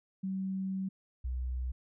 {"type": "tone pair in turn", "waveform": "sine", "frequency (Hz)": [190.8, 62.83], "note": ["G3", "B1"], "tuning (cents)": [-47, 30], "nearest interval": "octave + perfect fifth", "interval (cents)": 1923, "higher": "first", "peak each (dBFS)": [-32, -32], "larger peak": "neither", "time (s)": [[0.23, 0.89], [1.24, 1.72]], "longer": "first", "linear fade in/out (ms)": 10, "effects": []}